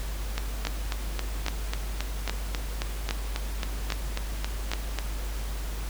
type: two click trains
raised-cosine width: 0.2 ms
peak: -10 / -12 dBFS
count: 6 / 18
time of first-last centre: 0.67-4.735 / 0.38-4.987 s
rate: 1.23 / 3.69 Hz
effects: added 50 Hz sine -30 dBFS peak until 5.89 s + pink hiss -41 dBFS RMS until 5.89 s